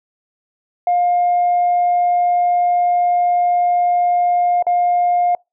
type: tone with dropouts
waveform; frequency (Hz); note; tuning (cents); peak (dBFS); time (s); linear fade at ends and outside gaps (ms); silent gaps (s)
sine; 708; F5; +23; -11; 0.87-5.35; 2; 4.625-4.667
effects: noise-tail reverb RT60 0.2 s tail -26 dB re dry + tanh soft clip ceiling -9 dBFS